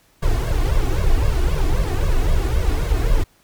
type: noise with flanger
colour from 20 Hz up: brown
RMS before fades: -17 dBFS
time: 0.22-3.24 s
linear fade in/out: 10 ms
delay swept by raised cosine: 1.8 to 2.78 ms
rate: 3.8 Hz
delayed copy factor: +1
effects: pink hiss -57 dBFS RMS until 3.43 s